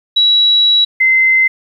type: tone pair in turn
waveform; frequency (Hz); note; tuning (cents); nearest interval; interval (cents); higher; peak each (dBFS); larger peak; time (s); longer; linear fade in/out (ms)
sine; 3900 / 2066; B7 / C7; -23 / -22; major seventh; 1099; first; -7; neither; 0.16-0.85 / 1-1.48; first; 10
effects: 8-bit